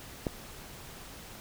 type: click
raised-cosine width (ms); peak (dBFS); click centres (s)
2; -16; 0.268
effects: pink hiss -47 dBFS RMS until 1.4 s